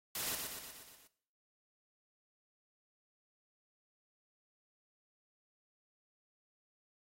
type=noise with echo; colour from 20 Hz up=white; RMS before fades=-39 dBFS; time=0.15-0.35 s; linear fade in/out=2 ms; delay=120 ms; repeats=6; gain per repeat=-4 dB; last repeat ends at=1.07 s; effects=noise-tail reverb RT60 0.6 s tail -17 dB re dry + AAC 48 kbps